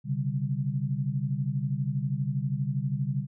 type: chord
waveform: sine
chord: C suspended second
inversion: none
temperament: equal with one note detuned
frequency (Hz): 130.81 / 143.23 / 196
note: C3 / D3 / G3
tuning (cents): 0 / -43 / 0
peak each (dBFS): -30 / -29 / -34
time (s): 0.04-3.27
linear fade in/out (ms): 50
effects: none